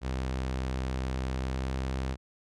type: tone with pitch glide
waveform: sawtooth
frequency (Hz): 64.8 to 65.55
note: C2 to C2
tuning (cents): -16 to +4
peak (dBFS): -26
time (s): 0.01-2.17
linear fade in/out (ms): 50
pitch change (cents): +20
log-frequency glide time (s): 1.38-1.71
effects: low-pass 7000 Hz 12 dB/octave